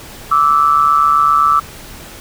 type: tone pair together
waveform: sine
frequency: 1165 / 1312.6 Hz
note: D6 / E6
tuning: -14 / -8 cents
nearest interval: major second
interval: 206 cents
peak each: -11 dBFS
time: 0.31-1.6 s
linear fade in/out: 10 ms
effects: pink hiss -34 dBFS RMS until 2.2 s